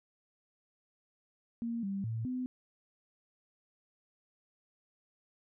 sine tone with pitch steps, 232.7 / 196.5 / 112.9 / 253.1 Hz, A#3 / G3 / A2 / B3, -3 / +4 / +45 / +43 cents, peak -33 dBFS, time 1.62-2.46 s, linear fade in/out 0 ms, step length 210 ms, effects none

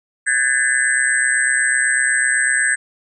sine tone cluster, 1510 / 1642 / 1770 / 2021 / 8170 Hz, F#6 / G#6 / A6 / B6 / C9, +35 / -20 / +10 / +39 / -42 cents, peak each -25 / -18 / -19 / -25 / -21 dBFS, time 0.26-2.76 s, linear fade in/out 20 ms, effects none

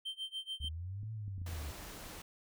triangle tone with tremolo, 3128 Hz, G7, 4 cents flat, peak -35 dBFS, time 0.05-0.69 s, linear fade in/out 10 ms, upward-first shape sine, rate 6.9 Hz, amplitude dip 95%
sine linear two-way sweep, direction up then down, 69.3 to 112 to 69.3 Hz, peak -39 dBFS, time 0.6-1.71 s, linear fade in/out 5 ms, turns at 1.12 s
clicks, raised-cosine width 5 ms, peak -38 dBFS, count 6, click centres 0.645 / 1.032 / 1.28 / 1.381 / 1.417 / 1.532 s
pink noise, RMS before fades -48 dBFS, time 1.46-2.22 s, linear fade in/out 5 ms
effects none

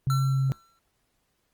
sine tone, 133.9 Hz, C3, 40 cents sharp, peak -21 dBFS, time 0.07-0.52 s, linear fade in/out 0 ms
square tone with exponential decay, 1349 Hz, E6, 40 cents sharp, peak -28 dBFS, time 0.1-0.79 s, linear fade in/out 1 ms, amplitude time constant 150 ms
effects pink hiss -73 dBFS RMS until 1.53 s + Opus 24 kbps

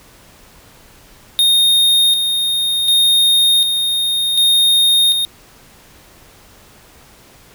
square tone with tremolo, 3694 Hz, A#7, 16 cents flat, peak -10 dBFS, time 1.39-5.25 s, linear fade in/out 0 ms, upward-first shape square, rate 0.67 Hz, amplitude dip 45%, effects pink hiss -45 dBFS RMS until 7.54 s

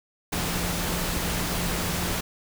sine tone in noise, 174.61 Hz, F3, in tune, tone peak -33 dBFS, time 0.32-2.21 s, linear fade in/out 10 ms, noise pink, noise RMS -28 dBFS, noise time 0.32-2.21 s, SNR -8 dB, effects none

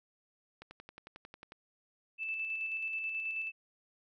click train, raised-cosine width 0.3 ms, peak -32 dBFS, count 11, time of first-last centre 0.62-1.521 s, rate 11.1 Hz
sine tone with tremolo, 2637 Hz, E7, in tune, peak -33 dBFS, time 2.18-3.52 s, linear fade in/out 50 ms, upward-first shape square, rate 9.3 Hz, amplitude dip 30%
effects none

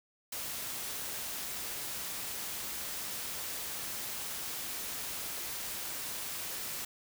white noise, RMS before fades -39 dBFS, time 0.32-6.85 s, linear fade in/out 5 ms, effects none

